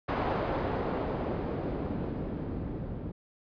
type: noise with low-pass filter sweep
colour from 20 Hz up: white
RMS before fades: -33 dBFS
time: 0.08-3.12 s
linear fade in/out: 10 ms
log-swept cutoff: 870 to 220 Hz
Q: 0.81
effects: resampled to 11025 Hz